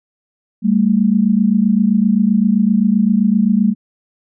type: tone pair together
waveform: sine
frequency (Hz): 196.6 / 224.3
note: G3 / A3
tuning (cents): +5 / +34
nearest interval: major second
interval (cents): 229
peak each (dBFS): -13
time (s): 0.62-3.75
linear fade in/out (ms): 50
effects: none